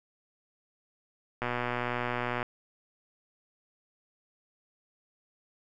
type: click train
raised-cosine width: 0.5 ms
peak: -16 dBFS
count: 124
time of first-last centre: 1.42-2.428 s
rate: 122 Hz
effects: none